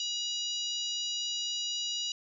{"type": "harmonic tone with a mistuned harmonic", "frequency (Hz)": 964, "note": "B5", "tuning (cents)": -42, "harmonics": [3, 4, 5, 6, 7], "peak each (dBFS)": [-35, -37, -39, -41, -42], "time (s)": [0, 2.12], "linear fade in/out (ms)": 2, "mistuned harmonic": 7, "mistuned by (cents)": 50, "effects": []}